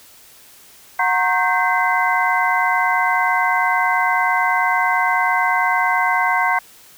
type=tone cluster; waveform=sine; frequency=732 / 933 / 1082 / 1555 / 2045 Hz; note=F#5 / A#5 / C#6 / G6 / C7; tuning=-19 / +1 / -42 / -14 / -40 cents; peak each=-21 dBFS; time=0.99-6.59 s; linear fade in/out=5 ms; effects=white hiss -46 dBFS RMS until 6.97 s